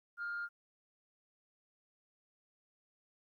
sine tone with frequency modulation, 1407 Hz, F6, 12 cents sharp, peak -36 dBFS, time 0.17-0.49 s, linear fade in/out 50 ms, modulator 157 Hz, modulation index 0.24, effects tanh soft clip ceiling -34 dBFS + 13-bit

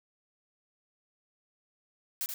blue noise with echo, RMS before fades -33 dBFS, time 2.21-2.26 s, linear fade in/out 0 ms, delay 79 ms, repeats 1, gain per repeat -5 dB, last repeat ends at 2.339 s, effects none

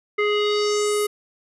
square tone with low-pass filter sweep, 416.9 Hz, G#4, 7 cents sharp, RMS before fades -21 dBFS, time 0.18-1.07 s, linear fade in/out 10 ms, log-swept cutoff 2100 to 12000 Hz, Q 3.2, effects none

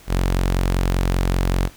sawtooth tone, 45.18 Hz, F#1, 40 cents flat, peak -13 dBFS, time 0.07-1.7 s, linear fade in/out 50 ms, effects pink hiss -47 dBFS RMS until 1.76 s

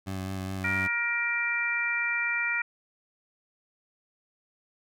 20% pulse tone with vibrato, 94.9 Hz, F#2, 44 cents sharp, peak -27 dBFS, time 0.06-0.88 s, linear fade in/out 20 ms, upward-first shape sine, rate 4.8 Hz, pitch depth 19 cents each way
harmonic tone, 472 Hz, A#4, 22 cents sharp, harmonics 2 / 3 / 4 / 5, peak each -41 / -31 / -30 / -29 dBFS, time 0.64-2.62 s, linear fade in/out 5 ms
effects none

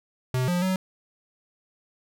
square tone with pitch steps, 127.8 / 177.3 / 187.1 Hz, C3 / F3 / F#3, -40 / +26 / +20 cents, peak -23 dBFS, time 0.34-0.76 s, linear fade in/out 2 ms, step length 140 ms, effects none

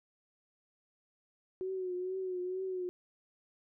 sine tone with vibrato, 369.5 Hz, F#4, 2 cents flat, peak -34 dBFS, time 1.61-2.89 s, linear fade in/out 0 ms, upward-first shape triangle, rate 2.2 Hz, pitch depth 57 cents each way, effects none

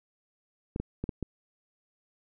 clicks, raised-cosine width 3 ms, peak -19 dBFS, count 5, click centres 0.761 / 0.8 / 1.04 / 1.092 / 1.227 s, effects none

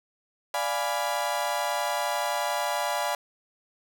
35% pulse chord, D diminished seventh, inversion none, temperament equal, 587.3 / 698.5 / 830.6 / 987.8 Hz, D5 / F5 / Ab5 / Cb6, 0 / 0 / 0 / 0 cents, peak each -30 dBFS, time 0.54-3.15 s, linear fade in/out 2 ms, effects none

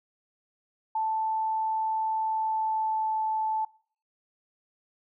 sine tone with pitch glide, 880 to 873.9 Hz, A5 to A5, 0 to -12 cents, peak -25 dBFS, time 0.95-3.65 s, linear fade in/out 5 ms, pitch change -12 cents, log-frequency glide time 2.21-3.14 s, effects noise-tail reverb RT60 0.5 s tail -23 dB re dry

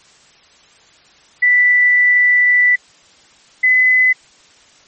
sine tone pair in turn, 1975.5 / 2016 Hz, B6 / B6, 0 / +35 cents, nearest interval unison, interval 35 cents, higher second, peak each -8 dBFS, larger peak neither, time 1.42-2.76 / 3.63-4.13 s, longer first, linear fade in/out 10 ms, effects white hiss -48 dBFS RMS until 4.87 s + MP3 32 kbps

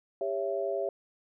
sine chord, C# diminished, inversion second, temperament just, 399.1 / 554.4 / 665.2 Hz, G4 / C#5 / E5, +31 / 0 / +16 cents, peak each -33 dBFS, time 0.21-0.89 s, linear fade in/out 2 ms, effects none

